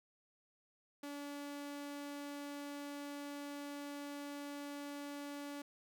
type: tone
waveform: sawtooth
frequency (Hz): 286.9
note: D4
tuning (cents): -40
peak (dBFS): -40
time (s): 1.03-5.62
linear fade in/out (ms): 5
effects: 13-bit